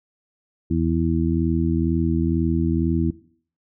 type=harmonic tone; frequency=82.1 Hz; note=E2; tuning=6 cents flat; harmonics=1 / 2 / 3 / 4; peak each=-24 / -24 / -24 / -24 dBFS; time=0.7-3.11 s; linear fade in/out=10 ms; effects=noise-tail reverb RT60 0.5 s tail -17 dB re dry